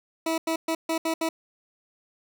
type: tone bursts at uneven times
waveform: 20% pulse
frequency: 324.9 Hz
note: E4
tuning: 25 cents flat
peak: -19 dBFS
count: 6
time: 0.26-0.38 / 0.47-0.56 / 0.68-0.75 / 0.89-0.98 / 1.05-1.14 / 1.21-1.29 s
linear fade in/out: 5 ms
effects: none